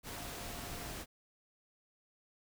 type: tone in noise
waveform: sine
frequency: 702 Hz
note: F5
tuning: 9 cents sharp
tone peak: -54 dBFS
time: 0.13-0.99 s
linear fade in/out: 50 ms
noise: pink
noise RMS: -44 dBFS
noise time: 0.03-1.06 s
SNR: -13 dB
effects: none